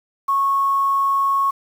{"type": "tone with quantisation", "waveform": "sine", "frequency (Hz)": 1100, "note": "C#6", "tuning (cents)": -14, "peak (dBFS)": -15, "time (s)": [0.28, 1.51], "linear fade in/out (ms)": 10, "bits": 7, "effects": []}